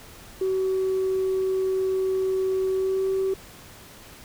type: tone with pitch glide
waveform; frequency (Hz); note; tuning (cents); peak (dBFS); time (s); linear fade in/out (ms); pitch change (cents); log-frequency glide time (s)
sine; 378.6 to 383.2; F#4 to G4; +40 to -39; -20; 0.41-3.34; 5; +21; 2.71-3.06
effects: tanh soft clip ceiling -18 dBFS + pink hiss -46 dBFS RMS until 4.24 s